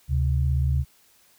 sine tone pair together, 73.44 / 130.6 Hz, D2 / C3, +1 / -3 cents, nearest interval minor seventh, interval 996 cents, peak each -21 / -24 dBFS, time 0.08-0.85 s, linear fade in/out 50 ms, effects white hiss -59 dBFS RMS until 1.38 s

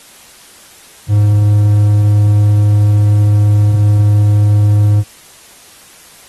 triangle tone, 103.83 Hz, G#2, in tune, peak -4 dBFS, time 1.08-5.04 s, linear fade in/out 50 ms, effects white hiss -40 dBFS RMS until 6.28 s + AAC 32 kbps

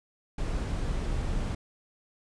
brown noise, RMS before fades -30 dBFS, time 0.38-1.55 s, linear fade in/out 5 ms, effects resampled to 22050 Hz

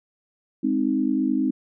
sine chord, Ab major, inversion none, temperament equal, 207.7 / 261.6 / 311.1 Hz, Ab3 / C4 / Eb4, 0 / 0 / 0 cents, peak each -27 / -22 / -24 dBFS, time 0.63-1.51 s, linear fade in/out 10 ms, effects none

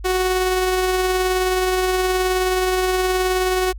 sawtooth tone with tremolo, 370 Hz, F#4, in tune, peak -12 dBFS, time 0.04-3.73 s, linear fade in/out 20 ms, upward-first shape triangle, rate 19 Hz, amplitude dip 30%, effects added 50 Hz sine -30 dBFS peak until 3.78 s

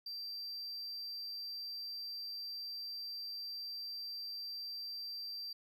triangle tone, 4699 Hz, D8, in tune, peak -40 dBFS, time 0.06-5.53 s, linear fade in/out 5 ms, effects none

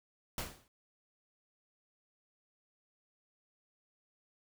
pink noise with exponential decay, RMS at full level -35 dBFS, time 0.38-0.68 s, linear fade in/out 1 ms, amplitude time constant 65 ms, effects none

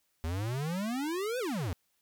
square exponential two-way sweep, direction up then down, 77.78 to 523.3 to 77.78 Hz, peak -32 dBFS, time 0.24-1.73 s, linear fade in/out 0 ms, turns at 1.39 s, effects white hiss -75 dBFS RMS until 2.01 s

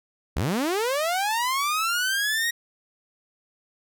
sawtooth linear sweep, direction up, 53.7 to 1900 Hz, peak -19 dBFS, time 0.36-2.51 s, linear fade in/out 10 ms, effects none

